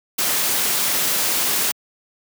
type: noise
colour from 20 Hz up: white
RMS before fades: -20 dBFS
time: 0.18-1.72 s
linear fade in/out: 10 ms
effects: high-pass 150 Hz 12 dB/octave